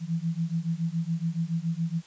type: beating tone pair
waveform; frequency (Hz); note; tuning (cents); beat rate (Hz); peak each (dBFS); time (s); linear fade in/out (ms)
sine; 162.3 / 169.4; E3 / E3; -27 / +48; 7.1; -29 / -29; 0-2.02; 50
effects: white hiss -54 dBFS RMS until 2.06 s + resampled to 16000 Hz